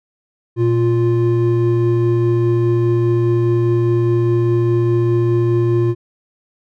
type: tone pair together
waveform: triangle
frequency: 118.1 / 349.4 Hz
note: A#2 / F4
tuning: +23 / +1 cents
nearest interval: octave + perfect fifth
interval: 1878 cents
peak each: -13 dBFS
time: 0.56-5.95 s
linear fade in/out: 50 ms
effects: none